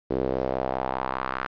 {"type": "tone with band-pass filter sweep", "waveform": "sawtooth", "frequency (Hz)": 65, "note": "C2", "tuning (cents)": -11, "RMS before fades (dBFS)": -28, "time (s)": [0.1, 1.47], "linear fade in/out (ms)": 10, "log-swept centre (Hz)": [400, 1400], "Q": 2.4, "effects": ["resampled to 11025 Hz", "9-bit"]}